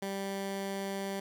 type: tone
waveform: 15% pulse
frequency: 196 Hz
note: G3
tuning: in tune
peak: -28 dBFS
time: 0.02-1.2 s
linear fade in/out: 5 ms
effects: none